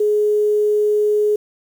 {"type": "tone with quantisation", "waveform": "sine", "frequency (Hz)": 420, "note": "G#4", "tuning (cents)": 19, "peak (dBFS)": -13, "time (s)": [0, 1.36], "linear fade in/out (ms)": 5, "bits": 7, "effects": []}